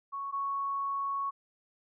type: tone pair in turn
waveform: sine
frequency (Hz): 1108.7 / 1108.7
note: C#6 / C#6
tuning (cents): 0 / 0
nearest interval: unison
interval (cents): 0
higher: neither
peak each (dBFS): -34 / -30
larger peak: second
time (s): 0.12-0.32 / 0.32-1.31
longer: second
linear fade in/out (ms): 20
effects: none